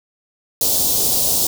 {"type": "band-stop noise", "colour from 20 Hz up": "white", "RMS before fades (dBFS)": -17, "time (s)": [0.61, 1.47], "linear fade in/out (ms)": 2, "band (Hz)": [790, 3900], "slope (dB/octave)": 24, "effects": []}